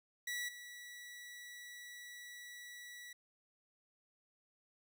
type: tone with level steps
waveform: sawtooth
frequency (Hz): 1945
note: B6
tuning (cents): -27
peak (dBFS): -35 / -46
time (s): 0.27-3.13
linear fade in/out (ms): 5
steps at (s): 0.48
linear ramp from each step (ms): 10
effects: none